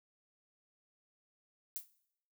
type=noise with exponential decay; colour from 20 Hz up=violet; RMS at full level=-36 dBFS; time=1.76-1.88 s; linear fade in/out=0 ms; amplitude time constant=25 ms; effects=noise-tail reverb RT60 0.7 s tail -18 dB re dry